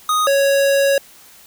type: tone pair in turn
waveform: square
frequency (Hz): 1244.5 / 554.4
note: D#6 / C#5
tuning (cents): 0 / 0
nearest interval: octave + major second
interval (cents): 1400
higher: first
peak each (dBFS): -15 / -13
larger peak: second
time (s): 0.09-0.27 / 0.27-0.98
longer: second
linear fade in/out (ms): 2
effects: white hiss -45 dBFS RMS until 1.46 s